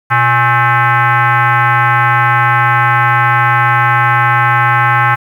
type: tone with frequency modulation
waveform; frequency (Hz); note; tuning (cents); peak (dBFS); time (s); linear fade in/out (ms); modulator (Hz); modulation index
sine; 123.47; B2; 0; -7; 0.1-5.16; 20; 477; 3.7
effects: 7-bit